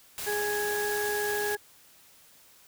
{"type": "noise", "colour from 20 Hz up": "white", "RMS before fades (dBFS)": -36, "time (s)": [0.18, 1.55], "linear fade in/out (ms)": 0}
{"type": "harmonic tone", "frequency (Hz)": 415.3, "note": "G#4", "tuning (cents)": 0, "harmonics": [1, 2, 4], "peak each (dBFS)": [-30, -36, -32], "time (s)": [0.26, 1.57], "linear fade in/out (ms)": 20}
{"effects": ["white hiss -57 dBFS RMS until 2.67 s"]}